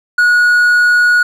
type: tone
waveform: triangle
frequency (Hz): 1455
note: F#6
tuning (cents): -29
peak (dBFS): -5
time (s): 0.18-1.23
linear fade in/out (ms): 5
effects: none